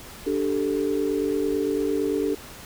sine chord, D suspended fourth, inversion none, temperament just, 293.7 / 391.6 / 440.5 Hz, D4 / G4 / A4, 0 / -2 / +2 cents, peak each -26 dBFS, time 0.26-2.35 s, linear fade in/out 10 ms, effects pink hiss -42 dBFS RMS until 2.65 s

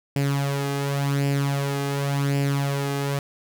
sawtooth tone with flanger, 140.2 Hz, C#3, 20 cents sharp, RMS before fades -24 dBFS, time 0.16-3.19 s, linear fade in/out 2 ms, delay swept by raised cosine 0.39 to 2.49 ms, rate 0.9 Hz, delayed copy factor +0.6, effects none

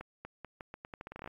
accelerating click train, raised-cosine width 0.5 ms, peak -28 dBFS, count 16, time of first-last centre 0.01-1.275 s, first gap 240 ms, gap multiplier 0.82, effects AAC 64 kbps

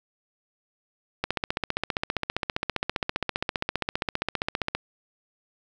click train, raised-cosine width 0.3 ms, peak -9 dBFS, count 54, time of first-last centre 1.24-4.75 s, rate 15.1 Hz, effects 8-bit

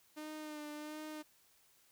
sawtooth tone with vibrato, 303.2 Hz, D#4, 45 cents flat, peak -40 dBFS, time 0.16-1.23 s, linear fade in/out 20 ms, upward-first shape sine, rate 1.4 Hz, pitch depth 30 cents each way, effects white hiss -69 dBFS RMS until 1.91 s

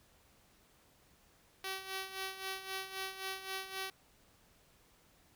5% pulse tone with tremolo, 382.5 Hz, G4, 42 cents flat, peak -26 dBFS, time 1.64-3.9 s, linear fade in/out 2 ms, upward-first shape sine, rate 3.8 Hz, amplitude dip 70%, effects pink hiss -67 dBFS RMS until 5.35 s

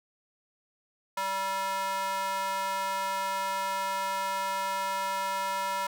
square tone with high-pass filter, 193.5 Hz, G3, 22 cents flat, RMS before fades -31 dBFS, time 1.17-5.87 s, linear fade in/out 5 ms, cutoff 920 Hz, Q 2.7, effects none

